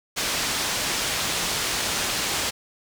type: low-pass noise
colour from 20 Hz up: white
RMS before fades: -26 dBFS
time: 0.16-2.51 s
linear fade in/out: 20 ms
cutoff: 6500 Hz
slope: 12 dB/octave
effects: none